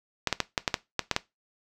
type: clicks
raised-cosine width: 0.2 ms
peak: -6 dBFS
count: 9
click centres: 0.273 / 0.327 / 0.403 / 0.578 / 0.678 / 0.742 / 0.993 / 1.113 / 1.164 s
effects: noise-tail reverb RT60 0.2 s tail -18 dB re dry